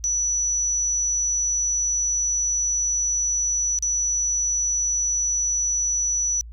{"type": "tone with dropouts", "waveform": "sine", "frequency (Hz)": 5920, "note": "F#8", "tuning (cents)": 0, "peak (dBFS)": -20, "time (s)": [0.04, 6.41], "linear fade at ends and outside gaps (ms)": 0, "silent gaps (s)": [3.788, 3.825], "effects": ["added 57 Hz sine -36 dBFS peak until 6.52 s"]}